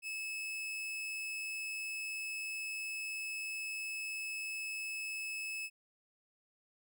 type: tone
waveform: 40% pulse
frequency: 2597 Hz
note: E7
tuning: 26 cents flat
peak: -37 dBFS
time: 0.02-5.7 s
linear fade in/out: 50 ms
effects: none